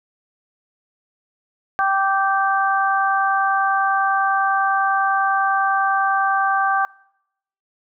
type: harmonic tone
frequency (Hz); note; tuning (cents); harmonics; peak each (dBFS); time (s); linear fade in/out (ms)
390; G4; -9; 2 / 3 / 4; -19 / -20 / -21; 1.79-6.85; 0
effects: noise-tail reverb RT60 0.8 s tail -25 dB re dry